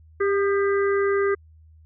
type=harmonic tone with a mistuned harmonic; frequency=397.5 Hz; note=G4; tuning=24 cents sharp; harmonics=1 / 3 / 4 / 5; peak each=-19 / -29 / -31 / -33 dBFS; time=0.2-1.35 s; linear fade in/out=10 ms; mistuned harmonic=3; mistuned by=+36 cents; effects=added 79 Hz sine -48 dBFS peak until 1.85 s